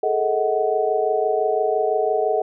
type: tone cluster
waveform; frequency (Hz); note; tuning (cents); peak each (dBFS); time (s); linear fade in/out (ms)
sine; 420.3 / 446.2 / 634 / 743; G#4 / A4 / D#5 / F#5; +21 / +24 / +32 / +7; -23; 0.03-2.42; 5
effects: none